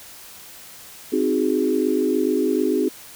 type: chord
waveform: sine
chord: Ab dominant seventh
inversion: first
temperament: equal with one note detuned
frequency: 261.6 / 311.1 / 368.5 / 415.3 Hz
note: C4 / Eb4 / Gb4 / Ab4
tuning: 0 / 0 / -7 / 0 cents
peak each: -23 dBFS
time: 1.12-2.89 s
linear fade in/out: 10 ms
effects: white hiss -42 dBFS RMS until 3.15 s